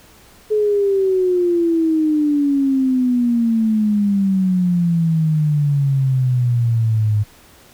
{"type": "exponential sweep", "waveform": "sine", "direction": "down", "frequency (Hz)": [430, 103.83], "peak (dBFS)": -13, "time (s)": [0.5, 7.24], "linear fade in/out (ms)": 20, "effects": ["pink hiss -47 dBFS RMS until 7.73 s"]}